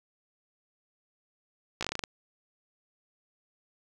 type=slowing click train; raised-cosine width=0.2 ms; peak=-14 dBFS; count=9; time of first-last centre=1.81-2.038 s; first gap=16 ms; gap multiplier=1.16; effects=none